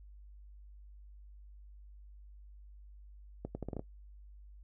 accelerating click train, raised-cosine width 2 ms, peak -25 dBFS, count 7, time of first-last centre 3.45-3.794 s, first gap 100 ms, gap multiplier 0.77, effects noise-tail reverb RT60 0.1 s tail -19 dB re dry + added 50 Hz sine -51 dBFS peak until 4.63 s

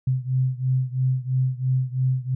sine beating tone pair, 128.3 / 131.3 Hz, C3 / C3, -34 / +6 cents, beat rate 3 Hz, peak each -22 / -24 dBFS, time 0.07-2.35 s, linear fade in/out 5 ms, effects none

